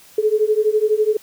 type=beating tone pair; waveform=sine; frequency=422.7 / 434.7 Hz; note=G#4 / A4; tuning=+31 / -21 cents; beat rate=12 Hz; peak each=-17 dBFS; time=0.18-1.17 s; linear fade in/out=5 ms; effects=white hiss -47 dBFS RMS until 1.22 s